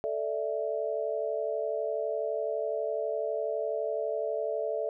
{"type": "chord", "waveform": "sine", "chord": "A suspended fourth", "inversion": "none", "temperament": "equal", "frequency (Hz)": [440, 587.3, 659.3], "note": ["A4", "D5", "E5"], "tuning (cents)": [0, 0, 0], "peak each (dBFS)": -33, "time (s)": [0.04, 4.89], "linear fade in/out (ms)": 0, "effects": []}